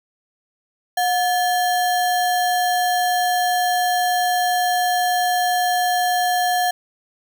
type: tone with sample-and-hold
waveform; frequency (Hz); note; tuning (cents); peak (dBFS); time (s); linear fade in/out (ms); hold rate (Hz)
sine; 723; F#5; -40; -16; 0.97-6.71; 5; 2450
effects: none